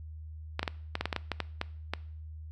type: clicks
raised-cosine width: 0.3 ms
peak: -14 dBFS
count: 12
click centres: 0.594 / 0.63 / 0.678 / 0.954 / 1.01 / 1.056 / 1.128 / 1.163 / 1.317 / 1.403 / 1.614 / 1.936 s
effects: noise-tail reverb RT60 0.6 s tail -21 dB re dry + added 78 Hz sine -41 dBFS peak until 2.51 s